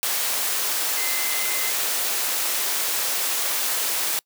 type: tone in noise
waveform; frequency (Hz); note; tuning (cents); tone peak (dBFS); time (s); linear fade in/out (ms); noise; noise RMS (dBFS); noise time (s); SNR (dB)
sine; 2064; C7; -24; -31; 0.97-1.7; 0; white; -24; 0.03-4.19; -10
effects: noise-tail reverb RT60 0.1 s tail -26 dB re dry + high-pass 400 Hz 12 dB/octave